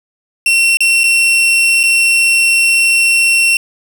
40% pulse tone with dropouts, 2719 Hz, F7, 47 cents flat, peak -7 dBFS, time 0.46-3.57 s, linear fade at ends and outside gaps 2 ms, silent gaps 0.771-0.805 / 1.035-1.039 / 1.832-1.836 s, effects none

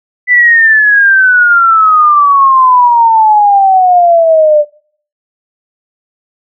sine exponential sweep, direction down, 2000 to 587.3 Hz, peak -3 dBFS, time 0.27-4.65 s, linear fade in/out 50 ms, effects noise-tail reverb RT60 0.5 s tail -20 dB re dry

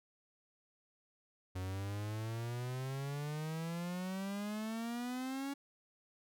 45% pulse exponential sweep, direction up, 91.2 to 281.3 Hz, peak -38 dBFS, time 1.55-5.54 s, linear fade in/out 10 ms, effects none

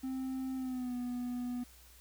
triangle tone with pitch glide, 261.9 to 245.8 Hz, C4 to B3, +2 to -8 cents, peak -33 dBFS, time 0.03-1.64 s, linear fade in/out 10 ms, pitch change -110 cents, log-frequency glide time 0.56-0.95 s, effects added 60 Hz sine -59 dBFS peak until 2 s + white hiss -60 dBFS RMS until 2 s

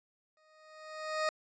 20% pulse tone with exponential growth, 622.3 Hz, D#5, in tune, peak -23 dBFS, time 0.37-1.29 s, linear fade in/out 1 ms, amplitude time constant 200 ms, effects resampled to 16000 Hz

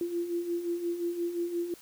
sine beating tone pair, 340.1 / 345.8 Hz, F4 / F4, -46 / -17 cents, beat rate 5.7 Hz, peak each -37 / -30 dBFS, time 0.01-1.74 s, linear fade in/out 2 ms, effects white hiss -54 dBFS RMS until 1.81 s

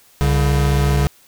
square tone pair together, 66.64 / 141.2 Hz, C2 / C#3, +32 / +32 cents, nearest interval octave + minor second, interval 1300 cents, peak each -17 dBFS, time 0.21-1.07 s, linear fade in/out 0 ms, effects white hiss -51 dBFS RMS until 1.27 s

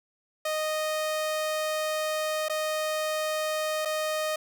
sawtooth tone with dropouts, 620 Hz, D#5, 6 cents flat, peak -23 dBFS, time 0.45-4.36 s, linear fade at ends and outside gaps 5 ms, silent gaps 2.485-2.496 / 3.851-3.855 s, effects none

